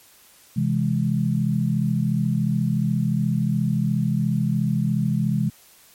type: chord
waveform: sine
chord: C augmented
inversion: none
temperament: equal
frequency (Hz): 130.81 / 164.81 / 207.7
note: C3 / E3 / G#3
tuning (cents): 0 / 0 / 0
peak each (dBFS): -23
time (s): 0.56-5.5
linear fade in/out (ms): 10
effects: white hiss -52 dBFS RMS until 5.94 s + MP3 64 kbps